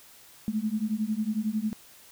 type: beating tone pair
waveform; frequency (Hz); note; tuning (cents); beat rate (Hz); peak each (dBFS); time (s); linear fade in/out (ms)
sine; 210.2 / 221.2; G#3 / A3; +21 / +9; 11; -29; 0.48-1.73; 0
effects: white hiss -53 dBFS RMS until 2.11 s